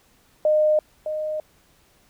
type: tone pair in turn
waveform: sine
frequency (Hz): 612 / 615.9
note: D#5 / D#5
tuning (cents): -29 / -18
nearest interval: unison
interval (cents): 11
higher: second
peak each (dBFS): -15 / -24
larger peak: first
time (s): 0.45-0.79 / 1.06-1.4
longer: neither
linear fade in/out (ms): 2
effects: pink hiss -59 dBFS RMS until 2.09 s